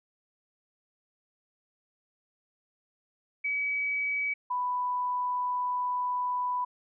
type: tone pair in turn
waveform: sine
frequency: 2278 / 991.6 Hz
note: C#7 / B5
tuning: +47 / +7 cents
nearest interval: octave + major second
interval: 1440 cents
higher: first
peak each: -27 / -27 dBFS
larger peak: neither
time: 3.44-4.34 / 4.5-6.65 s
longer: second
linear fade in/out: 10 ms
effects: none